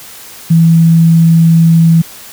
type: tone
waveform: sine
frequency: 164.81 Hz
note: E3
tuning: in tune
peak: -3 dBFS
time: 0.5-2.02 s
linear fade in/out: 10 ms
effects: white hiss -32 dBFS RMS until 2.32 s